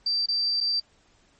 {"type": "tone with dropouts", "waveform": "sine", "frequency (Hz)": 4679, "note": "D8", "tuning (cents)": -7, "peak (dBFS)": -22, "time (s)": [0.06, 0.8], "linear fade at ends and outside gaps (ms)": 5, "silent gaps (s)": [[0.26, 0.285], [0.605, 0.609]], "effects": ["pink hiss -62 dBFS RMS until 1.39 s", "MP3 32 kbps"]}